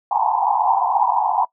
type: band-pass noise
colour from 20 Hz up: pink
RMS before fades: -18 dBFS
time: 0.11-1.45 s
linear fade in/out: 5 ms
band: 750 to 1000 Hz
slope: 96 dB/octave
effects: noise-tail reverb RT60 0.1 s tail -20 dB re dry